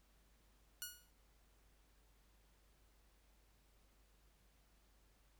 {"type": "tone with exponential decay", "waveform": "5% pulse", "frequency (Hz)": 1452, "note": "F#6", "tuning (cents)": -33, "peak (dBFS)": -30, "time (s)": [0.82, 1.11], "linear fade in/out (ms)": 0, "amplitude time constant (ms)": 63, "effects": ["added 50 Hz sine -70 dBFS peak until 5.39 s", "pink hiss -75 dBFS RMS until 5.39 s"]}